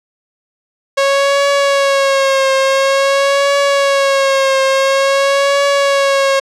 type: tone with vibrato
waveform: sawtooth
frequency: 549 Hz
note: C#5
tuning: 17 cents flat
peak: -6 dBFS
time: 0.97-6.4 s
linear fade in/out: 10 ms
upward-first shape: triangle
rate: 0.48 Hz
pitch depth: 47 cents each way
effects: low-pass 7000 Hz 12 dB/octave